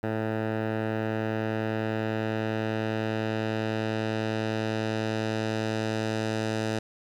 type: tone with low-pass filter sweep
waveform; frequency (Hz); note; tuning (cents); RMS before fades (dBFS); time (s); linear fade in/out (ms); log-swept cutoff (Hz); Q
10% pulse; 110; A2; 0; -29; 0.03-6.79; 5; 1700 to 6600; 0.86
effects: 9-bit